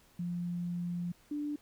sine tone pair in turn, 174.61 / 294.3 Hz, F3 / D4, 0 / +4 cents, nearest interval major sixth, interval 904 cents, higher second, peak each -33 / -33 dBFS, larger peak neither, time 0.19-1.12 / 1.31-1.56 s, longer first, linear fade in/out 5 ms, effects pink hiss -64 dBFS RMS until 1.61 s

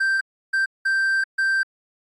triangle tone bursts at uneven times, 1568 Hz, G6, in tune, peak -16 dBFS, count 4, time 0-0.21 / 0.53-0.66 / 0.85-1.24 / 1.38-1.63 s, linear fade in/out 10 ms, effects AAC 32 kbps

